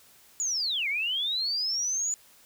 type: linear two-way sweep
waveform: sine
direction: down then up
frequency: 7010 to 2093 to 7010 Hz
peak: -26 dBFS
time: 0.4-2.14 s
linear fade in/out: 0 ms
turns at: 0.88 s
effects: white hiss -57 dBFS RMS until 2.45 s